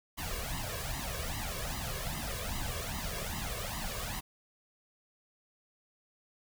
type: noise with flanger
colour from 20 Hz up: pink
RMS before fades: -37 dBFS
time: 0.17-4.21 s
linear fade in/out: 20 ms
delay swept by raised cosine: 1 to 1.82 ms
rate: 2.5 Hz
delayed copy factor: +0.85
effects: none